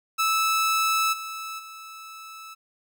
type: tone with level steps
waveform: sawtooth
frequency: 1310 Hz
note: E6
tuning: 11 cents flat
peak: -17 / -29 / -36 dBFS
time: 0.18-2.55 s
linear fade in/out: 20 ms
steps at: 1.12 / 1.58 s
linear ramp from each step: 20 ms
effects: none

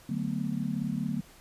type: chord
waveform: sine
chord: B minor seventh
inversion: first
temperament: just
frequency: 148.16 / 185.21 / 222.2 / 246.9 Hz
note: D3 / F#3 / A3 / B3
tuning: +16 / +2 / +17 / 0 cents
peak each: -35 / -34 / -33 / -35 dBFS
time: 0.09-1.21 s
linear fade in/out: 5 ms
effects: pink hiss -55 dBFS RMS until 1.4 s + resampled to 32000 Hz

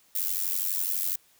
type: noise with amplitude modulation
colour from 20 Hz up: violet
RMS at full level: -25 dBFS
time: 0.15-1.16 s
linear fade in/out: 5 ms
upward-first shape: sine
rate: 92.1 Hz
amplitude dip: 85%
effects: white hiss -62 dBFS RMS until 1.39 s

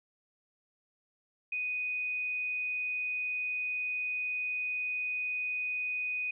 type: tone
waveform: sine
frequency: 2489 Hz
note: D#7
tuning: in tune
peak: -31 dBFS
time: 1.52-6.31 s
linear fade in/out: 5 ms
effects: none

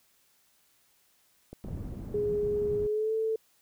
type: clicks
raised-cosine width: 2 ms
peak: -29 dBFS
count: 3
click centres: 1.53 / 1.648 / 1.685 s
type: low-pass noise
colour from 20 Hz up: white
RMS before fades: -39 dBFS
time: 1.64-2.87 s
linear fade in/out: 0 ms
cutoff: 170 Hz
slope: 12 dB/octave
type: tone with pitch glide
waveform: sine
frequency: 415.3 to 442.5 Hz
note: G#4 to A4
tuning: 0 to +10 cents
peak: -26 dBFS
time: 2.14-3.36 s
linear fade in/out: 5 ms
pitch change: +110 cents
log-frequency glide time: 2.8-3.14 s
effects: white hiss -67 dBFS RMS until 3.61 s

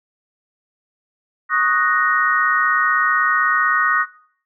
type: chord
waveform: sine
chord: D# minor seventh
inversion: third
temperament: equal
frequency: 1108.7 / 1244.5 / 1480 / 1864.7 Hz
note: C#6 / D#6 / F#6 / A#6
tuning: 0 / 0 / 0 / 0 cents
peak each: -23 / -19 / -20 / -19 dBFS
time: 1.49-4.06 s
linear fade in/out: 50 ms
effects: noise-tail reverb RT60 0.6 s tail -20 dB re dry

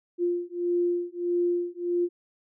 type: beating tone pair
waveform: sine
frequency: 349.2 / 350.8 Hz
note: F4 / F4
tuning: 0 / +8 cents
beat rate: 1.6 Hz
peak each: -27 dBFS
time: 0.18-2.09 s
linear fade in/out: 50 ms
effects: none

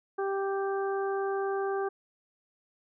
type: harmonic tone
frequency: 392 Hz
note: G4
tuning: in tune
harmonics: 1 / 2 / 3 / 4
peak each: -29 / -35 / -39 / -41 dBFS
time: 0.18-1.89 s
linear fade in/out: 10 ms
effects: none

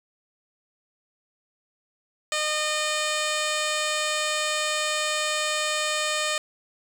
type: tone with low-pass filter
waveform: 10% pulse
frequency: 610 Hz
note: D#5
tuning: 34 cents flat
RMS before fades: -26 dBFS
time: 2.32-6.38 s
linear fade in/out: 2 ms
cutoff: 6900 Hz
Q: 4.9
effects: 7-bit

